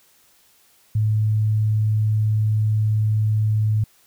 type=tone; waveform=sine; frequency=107.7 Hz; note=A2; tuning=37 cents flat; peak=-16 dBFS; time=0.95-3.84 s; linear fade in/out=5 ms; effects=white hiss -57 dBFS RMS until 4.06 s